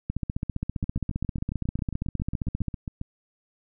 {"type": "two click trains", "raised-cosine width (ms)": 5, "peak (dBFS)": [-19, -15], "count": [17, 40], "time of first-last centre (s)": [[0.84, 3.014], [0.1, 2.683]], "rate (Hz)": [7.36, 15.1], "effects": []}